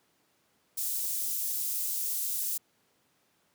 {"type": "high-pass noise", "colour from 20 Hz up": "white", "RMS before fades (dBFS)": -32, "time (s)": [0.77, 2.58], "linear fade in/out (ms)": 10, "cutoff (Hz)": 7600, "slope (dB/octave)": 12, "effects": ["pink hiss -70 dBFS RMS until 3.54 s", "high-pass 150 Hz 12 dB/octave"]}